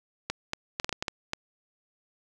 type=clicks; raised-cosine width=0.2 ms; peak=-12 dBFS; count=9; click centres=0.3 / 0.534 / 0.799 / 0.845 / 0.893 / 0.927 / 1.025 / 1.082 / 1.334 s; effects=none